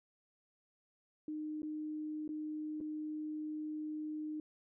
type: tone with dropouts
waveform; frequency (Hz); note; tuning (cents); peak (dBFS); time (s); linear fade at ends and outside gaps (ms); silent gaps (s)
sine; 306.3; D#4; -27; -38; 1.28-4.4; 2; 1.62-1.63 / 2.278-2.29 / 2.804-2.81
effects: none